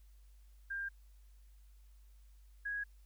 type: tone pair in turn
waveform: sine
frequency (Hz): 1597 / 1655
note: G6 / G#6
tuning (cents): +32 / -6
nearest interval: minor second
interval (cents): 62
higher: second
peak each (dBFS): -37 / -36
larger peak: second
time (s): 0.7-0.89 / 2.65-2.84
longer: neither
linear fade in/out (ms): 10
effects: added 50 Hz sine -57 dBFS peak until 3.05 s + white hiss -75 dBFS RMS until 3.05 s